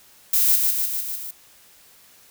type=noise with echo; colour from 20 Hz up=violet; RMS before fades=-18 dBFS; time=0.33-0.56 s; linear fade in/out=5 ms; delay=150 ms; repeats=5; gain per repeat=-3 dB; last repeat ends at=1.31 s; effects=white hiss -52 dBFS RMS until 2.3 s